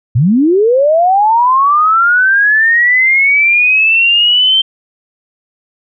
sine linear sweep, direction up, 103.83 to 3136 Hz, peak -6 dBFS, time 0.15-4.62 s, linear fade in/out 10 ms, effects none

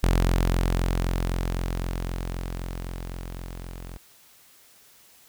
sawtooth tone with level ramp, 43.87 Hz, F1, 9 cents sharp, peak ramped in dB -14 to -33 dBFS, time 0.03-3.97 s, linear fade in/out 0 ms, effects white hiss -55 dBFS RMS until 5.28 s

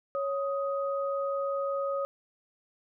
sine tone pair together, 554.4 / 1251.1 Hz, C#5 / D#6, 0 / +9 cents, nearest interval octave + major second, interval 1409 cents, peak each -29 / -34 dBFS, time 0.15-2.05 s, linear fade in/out 0 ms, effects none

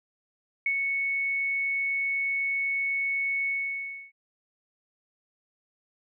sine tone with ADSR envelope, 2213 Hz, C#7, 3 cents flat, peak -22 dBFS, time 0.66-4.12 s, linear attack 3 ms, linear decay 72 ms, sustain -3 dB, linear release 640 ms, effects none

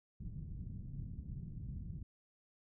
white low-pass noise, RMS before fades -45 dBFS, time 0.2-2.03 s, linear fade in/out 5 ms, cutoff 160 Hz, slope 24 dB/octave, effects none

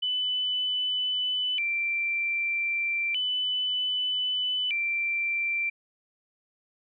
sine tone with vibrato, 2656 Hz, E7, 12 cents sharp, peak -25 dBFS, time 0.02-5.7 s, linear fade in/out 10 ms, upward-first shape square, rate 0.32 Hz, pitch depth 210 cents each way, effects none

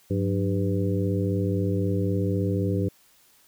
harmonic tone with a mistuned harmonic, 99.2 Hz, G2, 21 cents sharp, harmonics 1 / 2 / 3 / 4 / 5, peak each -25 / -28 / -30 / -31 / -32 dBFS, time 0.1-2.89 s, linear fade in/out 10 ms, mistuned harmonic 2, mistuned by -140 cents, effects white hiss -59 dBFS RMS until 3.47 s

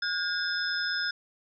sine tone cluster, 1444 / 1613 / 3556 / 5130 Hz, F#6 / G6 / A7 / E8, -43 / +49 / +18 / -48 cents, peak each -32 / -32 / -38 / -32 dBFS, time 0.02-1.11 s, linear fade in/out 5 ms, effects none

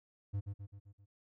triangle tone with echo, 100.2 Hz, G2, 38 cents sharp, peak -31 dBFS, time 0.33-0.41 s, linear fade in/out 20 ms, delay 130 ms, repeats 5, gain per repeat -5 dB, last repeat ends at 1.06 s, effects none

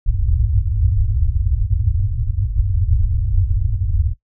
white low-pass noise, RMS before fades -17 dBFS, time 0.06-4.14 s, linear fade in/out 5 ms, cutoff 110 Hz, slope 96 dB/octave, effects noise-tail reverb RT60 0.1 s tail -17 dB re dry

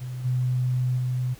sine tone with level steps, 126.2 Hz, B2, 38 cents sharp, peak -30 / -21 / -23 dBFS, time 0-1.35 s, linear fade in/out 20 ms, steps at 0.24 / 0.97 s, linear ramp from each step 20 ms, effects pink hiss -50 dBFS RMS until 1.39 s

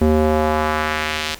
square tone with band-pass filter sweep, 77.2 Hz, D#2, 13 cents flat, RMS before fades -18 dBFS, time 0.01-1.35 s, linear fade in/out 5 ms, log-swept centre 310 to 3900 Hz, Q 1.1, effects pink hiss -40 dBFS RMS until 1.39 s

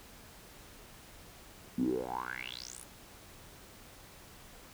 10% pulse tone with band-pass filter sweep, 62 Hz, B1, 7 cents sharp, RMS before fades -37 dBFS, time 1.78-2.84 s, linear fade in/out 5 ms, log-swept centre 220 to 11000 Hz, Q 9.2, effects pink hiss -54 dBFS RMS until 4.73 s

